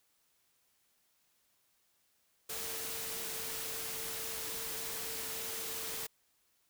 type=tone in noise; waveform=sine; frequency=449.1 Hz; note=A4; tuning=35 cents sharp; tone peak=-50 dBFS; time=2.49-6.07 s; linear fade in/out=10 ms; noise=white; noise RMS=-40 dBFS; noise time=2.49-6.07 s; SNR=-13 dB; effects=white hiss -74 dBFS RMS until 6.69 s